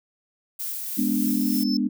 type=noise with tremolo; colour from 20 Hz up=violet; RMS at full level=-30 dBFS; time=0.59-1.64 s; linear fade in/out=10 ms; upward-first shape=sine; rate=3.3 Hz; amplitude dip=25%
type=chord; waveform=sine; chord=G# diminished; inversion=none; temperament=equal; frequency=207.7 / 246.9 / 293.7 Hz; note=G#3 / B3 / D4; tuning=0 / 0 / 0 cents; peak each=-25 / -24 / -26 dBFS; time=0.97-1.89 s; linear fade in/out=20 ms
type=tone with exponential growth; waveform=triangle; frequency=5274 Hz; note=E8; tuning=in tune; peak=-25 dBFS; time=0.98-1.77 s; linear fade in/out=2 ms; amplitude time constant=170 ms
effects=none